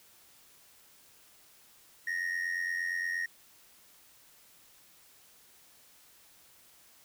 triangle tone with amplitude modulation, 1864.7 Hz, A#6, in tune, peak -26 dBFS, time 2.07-3.26 s, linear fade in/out 5 ms, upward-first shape sine, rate 88.6 Hz, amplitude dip 70%, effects white hiss -60 dBFS RMS until 7.04 s

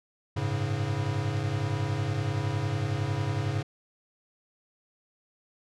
square tone cluster, 97.6 / 108.5 / 139.7 Hz, G2 / A2 / C#3, -7 / -24 / +14 cents, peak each -34 / -31 / -32 dBFS, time 0.36-3.63 s, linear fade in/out 10 ms, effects low-pass 6000 Hz 12 dB/octave

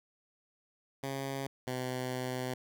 10% pulse tone pair in turn, 136.2 / 127.32 Hz, C#3 / C3, -30 / -47 cents, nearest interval minor second, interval 117 cents, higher first, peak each -27 / -26 dBFS, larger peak second, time 1.03-1.47 / 1.67-2.54 s, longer second, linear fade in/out 5 ms, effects none

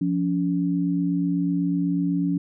sine tone pair together, 175.05 / 283.1 Hz, F3 / C#4, +4 / +37 cents, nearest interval minor sixth, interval 833 cents, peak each -23 dBFS, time 0.01-2.38 s, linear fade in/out 5 ms, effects none

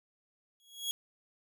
sawtooth tone with exponential growth, 3322 Hz, G#7, in tune, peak -26 dBFS, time 0.6-0.91 s, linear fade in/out 0 ms, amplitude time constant 67 ms, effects none

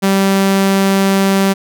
sawtooth tone, 194.7 Hz, G3, 12 cents flat, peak -6 dBFS, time 0.02-1.54 s, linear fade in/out 20 ms, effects none

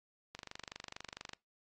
click train, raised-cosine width 0.2 ms, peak -27 dBFS, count 25, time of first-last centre 0.35-1.334 s, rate 24.4 Hz, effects noise-tail reverb RT60 0.2 s tail -23 dB re dry + AAC 32 kbps

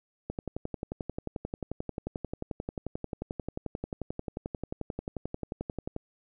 click train, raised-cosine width 2 ms, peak -20 dBFS, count 65, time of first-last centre 0.3-5.964 s, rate 11.3 Hz, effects none

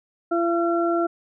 harmonic tone, 340 Hz, F4, 46 cents flat, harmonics 1 / 2 / 4, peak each -21 / -24 / -27 dBFS, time 0.31-1.07 s, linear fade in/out 10 ms, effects none

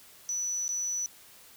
sine tone with dropouts, 5940 Hz, F#8, 6 cents sharp, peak -29 dBFS, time 0.29-1.06 s, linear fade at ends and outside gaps 0 ms, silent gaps 0.68-0.69 s, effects white hiss -54 dBFS RMS until 1.56 s

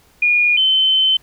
sine tone pair in turn, 2437 / 3070 Hz, D#7 / G7, -37 / -37 cents, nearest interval major third, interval 400 cents, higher second, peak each -11 dBFS, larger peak neither, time 0.22-0.57 / 0.57-1.17 s, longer second, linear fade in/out 5 ms, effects pink hiss -53 dBFS RMS until 1.22 s

